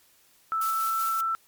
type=tone with pitch glide; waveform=sine; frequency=1318.5 to 1332.3 Hz; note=E6 to E6; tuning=0 to +18 cents; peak=-24 dBFS; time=0.52-1.35 s; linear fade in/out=0 ms; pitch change=+18 cents; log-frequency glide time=0.63-1.05 s
type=noise with tremolo; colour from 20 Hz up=blue; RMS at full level=-35 dBFS; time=0.61-1.21 s; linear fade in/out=5 ms; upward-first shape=square; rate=5.2 Hz; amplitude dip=30%
effects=white hiss -61 dBFS RMS until 1.47 s + MP3 96 kbps